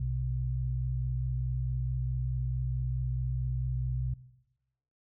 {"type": "tone pair together", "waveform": "sine", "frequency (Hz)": [61.74, 126.37], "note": ["B1", "B2"], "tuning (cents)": [0, 40], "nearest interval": "octave", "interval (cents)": 1240, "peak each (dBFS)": [-33, -31], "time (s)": [0, 4.14], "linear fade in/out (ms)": 5, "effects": ["noise-tail reverb RT60 0.9 s tail -17 dB re dry"]}